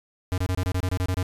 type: tone bursts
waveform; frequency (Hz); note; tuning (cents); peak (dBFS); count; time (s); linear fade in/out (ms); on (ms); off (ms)
square; 92; F#2; -9; -23; 11; 0.32-1.228; 0; 58; 27
effects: resampled to 32000 Hz